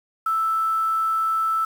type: tone with quantisation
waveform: sine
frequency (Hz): 1318.5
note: E6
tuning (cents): 0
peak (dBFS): -19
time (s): 0.26-1.65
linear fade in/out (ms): 5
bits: 7
effects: none